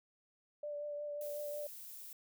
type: tone with vibrato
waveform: sine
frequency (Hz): 587.3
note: D5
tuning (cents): 0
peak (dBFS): -39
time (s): 0.63-1.67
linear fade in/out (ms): 5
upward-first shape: triangle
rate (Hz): 5.5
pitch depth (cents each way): 20
type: noise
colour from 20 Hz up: violet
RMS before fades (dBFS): -50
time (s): 1.21-2.13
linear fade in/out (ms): 2
effects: none